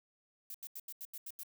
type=noise bursts; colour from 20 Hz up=violet; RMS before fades=-45 dBFS; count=8; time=0.5-1.433 s; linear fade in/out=2 ms; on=44 ms; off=83 ms; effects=none